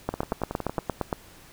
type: two click trains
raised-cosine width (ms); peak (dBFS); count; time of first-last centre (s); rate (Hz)
1; -16 / -11; 8 / 10; 0.14-0.788 / 0.09-1.128; 10.8 / 8.67
effects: pink hiss -51 dBFS RMS until 1.52 s